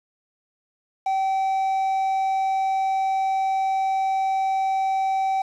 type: tone with quantisation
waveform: triangle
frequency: 770 Hz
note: G5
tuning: 31 cents flat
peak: -18 dBFS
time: 1.06-5.42 s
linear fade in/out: 5 ms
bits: 7
effects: low-pass 7000 Hz 12 dB/octave